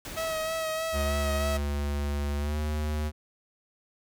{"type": "noise with exponential decay", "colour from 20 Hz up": "pink", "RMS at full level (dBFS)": -38, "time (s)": [0.05, 2.17], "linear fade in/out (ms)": 1, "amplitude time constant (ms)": 460}
{"type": "tone with vibrato", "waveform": "sawtooth", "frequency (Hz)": 641, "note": "E5", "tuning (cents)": -49, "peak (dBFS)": -25, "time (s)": [0.16, 1.58], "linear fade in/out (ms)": 20, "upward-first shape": "sine", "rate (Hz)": 3.2, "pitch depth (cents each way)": 24}
{"type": "tone with pitch glide", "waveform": "square", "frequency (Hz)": [72.1, 75.77], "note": ["D2", "D#2"], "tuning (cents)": [-31, -45], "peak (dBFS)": -28, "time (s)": [0.92, 3.12], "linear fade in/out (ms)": 50, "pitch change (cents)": 86, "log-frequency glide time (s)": [2.38, 2.58]}
{"effects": []}